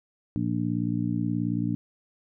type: harmonic tone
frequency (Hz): 58.6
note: A#1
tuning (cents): +10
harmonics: 2 / 3 / 4 / 5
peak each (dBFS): -30 / -30 / -30 / -30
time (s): 0.36-1.75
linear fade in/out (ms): 0
effects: none